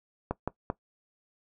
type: clicks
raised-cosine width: 1 ms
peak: -15 dBFS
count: 3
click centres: 0.31 / 0.476 / 0.701 s
effects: noise-tail reverb RT60 0.1 s tail -19 dB re dry